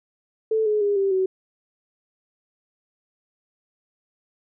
sine tone with pitch steps, 440 / 423.3 / 407.2 / 391.8 / 376.9 Hz, A4 / G#4 / G#4 / G4 / F#4, 0 / +33 / -34 / -1 / +32 cents, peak -18 dBFS, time 0.51-1.26 s, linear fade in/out 5 ms, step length 150 ms, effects none

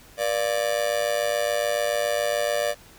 45% pulse tone with amplitude modulation, 587.3 Hz, D5, in tune, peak -18 dBFS, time 0.17-2.75 s, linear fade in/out 50 ms, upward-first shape sine, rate 107 Hz, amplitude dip 95%, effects pink hiss -50 dBFS RMS until 2.98 s

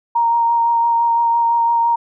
sine tone with vibrato, 932.3 Hz, A#5, in tune, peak -12 dBFS, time 0.15-1.96 s, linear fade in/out 10 ms, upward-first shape sine, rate 5.9 Hz, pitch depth 13 cents each way, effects none

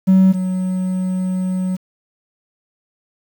triangle tone pair in turn, 189 / 185.32 Hz, F#3 / F#3, +37 / +3 cents, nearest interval unison, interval 34 cents, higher first, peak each -5 / -15 dBFS, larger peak first, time 0.07-0.33 / 0.33-1.77 s, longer second, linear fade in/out 20 ms, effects tanh soft clip ceiling -2 dBFS + 7-bit

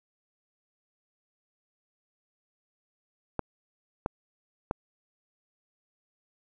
clicks, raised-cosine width 1 ms, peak -14 dBFS, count 3, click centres 3.393 / 4.061 / 4.711 s, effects none

